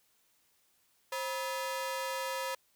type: ring-modulated tone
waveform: sawtooth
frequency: 751 Hz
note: F#5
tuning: 26 cents sharp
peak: -27 dBFS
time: 1.12-2.55 s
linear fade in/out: 5 ms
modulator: 220 Hz
effects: white hiss -71 dBFS RMS until 2.75 s